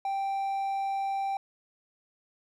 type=tone; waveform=triangle; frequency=784 Hz; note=G5; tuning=in tune; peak=-26 dBFS; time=0.05-1.37 s; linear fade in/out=2 ms; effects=none